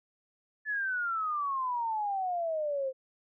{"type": "exponential sweep", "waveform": "sine", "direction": "down", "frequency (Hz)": [1742, 517], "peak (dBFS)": -29, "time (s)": [0.65, 2.93], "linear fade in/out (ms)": 50, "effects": []}